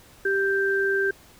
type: tone pair together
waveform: sine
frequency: 392 / 1570 Hz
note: G4 / G6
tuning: 0 / +2 cents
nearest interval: 2 octaves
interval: 2402 cents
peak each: -23 / -23 dBFS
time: 0.25-1.11 s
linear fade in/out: 5 ms
effects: pink hiss -52 dBFS RMS until 1.39 s